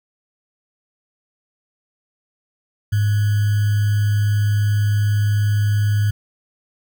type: tone with sample-and-hold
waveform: sine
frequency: 103.83 Hz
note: G#2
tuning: in tune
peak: -14 dBFS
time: 2.92-6.11 s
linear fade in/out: 10 ms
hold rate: 1575 Hz
effects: none